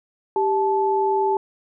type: tone pair together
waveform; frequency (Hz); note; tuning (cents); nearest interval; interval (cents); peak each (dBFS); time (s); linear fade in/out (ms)
sine; 392 / 870.4; G4 / A5; 0 / -19; octave + major second; 1381; -20; 0.36-1.37; 2
effects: none